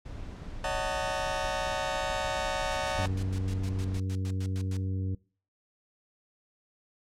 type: noise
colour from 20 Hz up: brown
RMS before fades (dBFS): -40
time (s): 0.05-3.99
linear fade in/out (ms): 10
type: chord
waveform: sawtooth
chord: D# half-diminished seventh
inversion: third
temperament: just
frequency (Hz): 560 / 622.3 / 746.7 / 896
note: C#5 / D#5 / F#5 / A5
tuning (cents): +18 / 0 / +16 / +31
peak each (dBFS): -31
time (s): 0.64-3.06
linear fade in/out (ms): 2
type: noise bursts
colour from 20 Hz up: white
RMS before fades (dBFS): -44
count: 14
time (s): 2.71-4.768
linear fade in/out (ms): 0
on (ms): 56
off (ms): 98
type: harmonic tone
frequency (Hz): 94.6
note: F#2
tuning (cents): +39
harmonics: 1 / 2 / 3 / 4 / 5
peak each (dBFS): -29 / -40 / -40 / -49 / -49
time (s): 2.98-5.15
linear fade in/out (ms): 5
effects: noise-tail reverb RT60 0.4 s tail -23 dB re dry + low-pass 7000 Hz 12 dB/octave